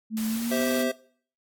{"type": "tone with pitch glide", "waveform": "sine", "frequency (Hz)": [220, 248.4], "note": ["A3", "B3"], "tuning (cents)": [0, 10], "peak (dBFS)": -26, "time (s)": [0.1, 0.92], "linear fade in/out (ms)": 50, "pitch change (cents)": 210, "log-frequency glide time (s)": [0.27, 0.65]}
{"type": "noise", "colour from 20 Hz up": "white", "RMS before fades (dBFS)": -37, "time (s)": [0.17, 0.83], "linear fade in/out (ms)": 0}
{"type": "chord", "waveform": "square", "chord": "C major", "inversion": "second", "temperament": "just", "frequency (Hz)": [392.4, 523.3, 654.1], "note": ["G4", "C5", "E5"], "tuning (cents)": [2, 0, -14], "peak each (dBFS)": [-33, -30, -30], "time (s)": [0.51, 0.92], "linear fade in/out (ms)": 10}
{"effects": ["noise-tail reverb RT60 0.5 s tail -20 dB re dry", "AAC 64 kbps"]}